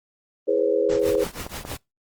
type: chord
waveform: sine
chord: C# minor seventh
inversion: first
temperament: equal with one note detuned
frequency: 329.6 / 415.3 / 493.9 / 541.4 Hz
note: E4 / G#4 / B4 / C#5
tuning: 0 / 0 / 0 / -41 cents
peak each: -28 / -22 / -22 / -24 dBFS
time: 0.47-1.25 s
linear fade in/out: 20 ms
type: noise with tremolo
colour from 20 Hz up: pink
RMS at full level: -31 dBFS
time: 0.89-1.77 s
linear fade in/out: 5 ms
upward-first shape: triangle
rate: 6.3 Hz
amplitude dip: 95%
type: clicks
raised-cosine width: 1 ms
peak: -19 dBFS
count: 5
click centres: 1.152 / 1.266 / 1.465 / 1.651 / 1.716 s
effects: noise-tail reverb RT60 0.2 s tail -25 dB re dry + Opus 24 kbps